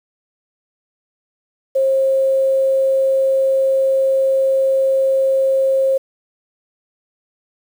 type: tone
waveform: sine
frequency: 535 Hz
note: C5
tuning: 38 cents sharp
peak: -12 dBFS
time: 1.75-5.98 s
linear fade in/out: 10 ms
effects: 7-bit